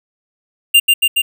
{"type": "tone with echo", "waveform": "square", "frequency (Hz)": 2794, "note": "F7", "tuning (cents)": 0, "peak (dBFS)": -6, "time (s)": [0.74, 0.8], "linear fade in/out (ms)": 10, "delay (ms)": 140, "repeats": 3, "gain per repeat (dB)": -2, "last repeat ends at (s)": 1.22, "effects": []}